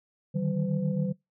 sine tone cluster, 148.4 / 155.9 / 190.8 / 507 Hz, D3 / D#3 / G3 / B4, +18 / +4 / -47 / +45 cents, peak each -31 / -30 / -28 / -36 dBFS, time 0.34-1.13 s, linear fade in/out 20 ms, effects noise-tail reverb RT60 0.2 s tail -24 dB re dry + tanh soft clip ceiling -15 dBFS

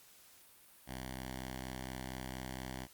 5% pulse tone with notch filter, 64.3 Hz, C2, 30 cents flat, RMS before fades -44 dBFS, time 0.86-2.88 s, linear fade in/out 50 ms, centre 470 Hz, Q 1.3, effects white hiss -61 dBFS RMS until 2.93 s + Opus 48 kbps

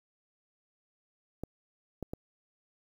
clicks, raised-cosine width 2 ms, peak -23 dBFS, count 3, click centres 1.436 / 2.027 / 2.135 s, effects 9-bit

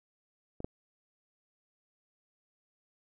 clicks, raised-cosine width 2 ms, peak -28 / -21 dBFS, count 2, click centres 0.604 / 0.645 s, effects none

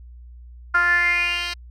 10% pulse tone with band-pass filter sweep, 349.4 Hz, F4, 1 cent sharp, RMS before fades -20 dBFS, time 0.74-1.54 s, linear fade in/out 10 ms, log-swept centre 1400 to 3600 Hz, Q 7, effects added 60 Hz sine -39 dBFS peak until 1.7 s

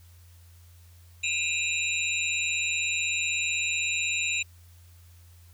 sine tone cluster, 2442 / 2598 / 2758 / 3859 / 7190 Hz, D#7 / E7 / F7 / B7 / A8, -33 / -26 / -22 / -41 / +36 cents, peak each -31 / -30 / -33 / -34 / -33 dBFS, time 1.23-4.43 s, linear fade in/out 10 ms, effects added 86 Hz sine -50 dBFS peak until 5.53 s + white hiss -61 dBFS RMS until 5.53 s

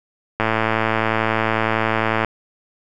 click train, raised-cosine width 0.5 ms, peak -3 dBFS, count 206, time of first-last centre 0.4-2.247 s, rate 111 Hz, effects none

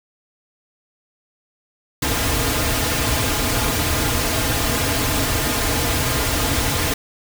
pink noise with comb filter, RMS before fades -20 dBFS, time 2.02-6.94 s, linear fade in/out 5 ms, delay 5.3 ms, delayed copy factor -0.75, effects none

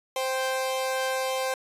sawtooth tone pair together, 523.3 / 784.1 Hz, C5 / G5, 0 / 0 cents, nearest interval perfect fifth, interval 700 cents, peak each -23 / -28 dBFS, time 0.16-1.54 s, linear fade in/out 2 ms, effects resampled to 32000 Hz

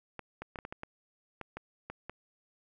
clicks, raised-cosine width 0.5 ms, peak -25 dBFS, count 11, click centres 0.193 / 0.42 / 0.558 / 0.588 / 0.651 / 0.725 / 0.834 / 1.413 / 1.57 / 1.9 / 2.096 s, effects none

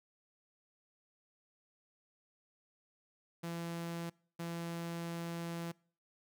sawtooth tone bursts at uneven times, 168.9 Hz, E3, 42 cents sharp, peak -35 dBFS, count 2, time 3.43-4.1 / 4.39-5.72 s, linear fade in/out 10 ms, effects noise-tail reverb RT60 0.5 s tail -25 dB re dry

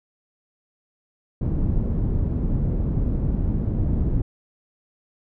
pink low-pass noise, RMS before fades -22 dBFS, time 1.41-4.22 s, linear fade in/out 5 ms, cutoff 220 Hz, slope 12 dB/octave, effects none

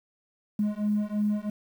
triangle beating tone pair, 207.7 / 210.7 Hz, G#3 / G#3, 0 / +25 cents, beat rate 3 Hz, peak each -24 dBFS, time 0.59-1.5 s, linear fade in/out 5 ms, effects tanh soft clip ceiling -20 dBFS + 9-bit

